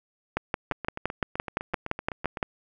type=two click trains; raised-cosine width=0.5 ms; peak=-10 / -18 dBFS; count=13 / 14; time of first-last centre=0.37-2.428 / 0.72-2.372 s; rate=5.83 / 7.87 Hz; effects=none